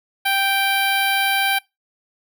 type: tone with notch filter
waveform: 10% pulse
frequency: 784 Hz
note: G5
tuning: in tune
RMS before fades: -19 dBFS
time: 0.25-1.59 s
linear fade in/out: 10 ms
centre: 6000 Hz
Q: 0.94
effects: noise-tail reverb RT60 0.2 s tail -23 dB re dry